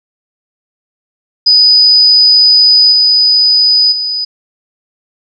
sine tone with level steps, 4978 Hz, D#8, in tune, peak -3 / -5 / -13 dBFS, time 1.46-4.25 s, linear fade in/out 10 ms, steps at 2.91 / 3.91 s, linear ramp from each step 20 ms, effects none

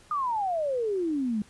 sine exponential sweep, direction down, 1241 to 202.6 Hz, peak -25 dBFS, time 0.11-1.42 s, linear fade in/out 2 ms, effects pink hiss -56 dBFS RMS until 1.49 s + resampled to 24000 Hz

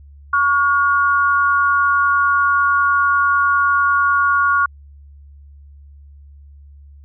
sine tone pair together, 1122.7 / 1428 Hz, C#6 / F6, +22 / +38 cents, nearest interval major third, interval 416 cents, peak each -15 dBFS, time 0.33-4.66 s, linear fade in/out 5 ms, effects added 71 Hz sine -39 dBFS peak until 7.04 s

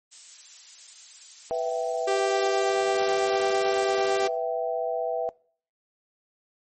violet noise, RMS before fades -37 dBFS, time 0.11-2.7 s, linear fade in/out 20 ms
sine chord, E minor, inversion second, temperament equal with one note detuned, 493.9 / 659.3 / 775 Hz, B4 / E5 / G5, 0 / 0 / -20 cents, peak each -29 / -27 / -32 dBFS, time 1.51-5.29 s, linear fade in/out 0 ms
sawtooth tone, 392 Hz, G4, in tune, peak -20 dBFS, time 2.07-4.28 s, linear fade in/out 10 ms
effects noise-tail reverb RT60 0.5 s tail -24 dB re dry + MP3 32 kbps

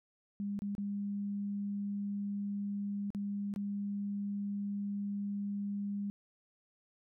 sine tone with dropouts, 202.1 Hz, G#3, 47 cents flat, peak -34 dBFS, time 0.4-6.1 s, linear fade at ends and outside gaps 0 ms, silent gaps 0.591-0.62 / 0.751-0.781 / 3.104-3.148 / 3.539-3.561 s, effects none

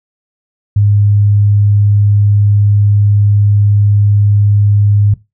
sine tone, 102.7 Hz, G#2, 19 cents flat, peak -6 dBFS, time 0.76-5.14 s, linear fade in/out 5 ms, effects noise-tail reverb RT60 0.2 s tail -17 dB re dry

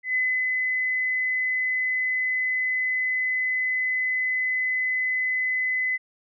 sine tone with ADSR envelope, 2020 Hz, B6, 39 cents sharp, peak -20 dBFS, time 0.03-5.98 s, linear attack 120 ms, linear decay 300 ms, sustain -2 dB, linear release 27 ms, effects none

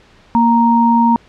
sine tone pair together, 233.1 / 932.3 Hz, A#3 / A#5, 0 / 0 cents, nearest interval 2 octaves, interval 2400 cents, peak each -11 dBFS, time 0.35-1.16 s, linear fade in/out 0 ms, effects pink hiss -47 dBFS RMS until 1.28 s + low-pass 4000 Hz 12 dB/octave

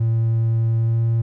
triangle tone with pitch glide, 113.8 to 114.86 Hz, A#2 to A#2, -41 to -25 cents, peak -13 dBFS, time 0-1.22 s, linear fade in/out 10 ms, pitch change +16 cents, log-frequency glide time 0.79-1.01 s, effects tanh soft clip ceiling -10 dBFS

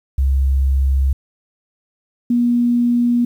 sine tone pair in turn, 67.4 / 240.2 Hz, C#2 / B3, -48 / -48 cents, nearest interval octave + minor seventh, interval 2200 cents, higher second, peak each -12 dBFS, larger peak neither, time 0.18-1.13 / 2.3-3.25 s, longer neither, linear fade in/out 5 ms, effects 8-bit

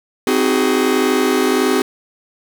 45% pulse chord, Ab dominant seventh, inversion first, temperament just, 259.6 / 311.5 / 373.8 / 415.3 Hz, C4 / Eb4 / Gb4 / Ab4, -13 / +2 / +18 / 0 cents, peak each -18 / -22 / -18 / -19 dBFS, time 0.27-1.82 s, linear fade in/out 2 ms, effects none

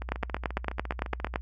two click trains, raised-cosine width 0.5 ms, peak -12 / -21 dBFS, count 12 / 20, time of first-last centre 0.12-1.359 / 0.02-1.339 s, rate 8.88 / 14.4 Hz, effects noise-tail reverb RT60 0.1 s tail -26 dB re dry + added 60 Hz sine -36 dBFS peak until 1.41 s

